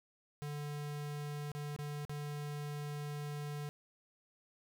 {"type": "tone with dropouts", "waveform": "square", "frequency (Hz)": 146.83, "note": "D3", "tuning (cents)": 0, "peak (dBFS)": -40, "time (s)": [0.42, 3.69], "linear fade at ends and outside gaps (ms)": 0, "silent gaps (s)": [[1.517, 1.55], [1.763, 1.789], [2.051, 2.095]], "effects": []}